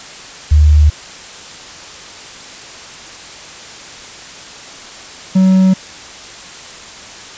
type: tone pair in turn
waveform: sine / triangle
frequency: 75.3 / 188.22 Hz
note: D2 / F#3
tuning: +44 / +30 cents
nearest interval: octave + major third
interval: 1586 cents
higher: second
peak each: -4 dBFS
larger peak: neither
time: 0.51-0.9 / 5.35-5.74 s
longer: neither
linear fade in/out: 10 ms
effects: white hiss -32 dBFS RMS until 7.37 s + resampled to 16000 Hz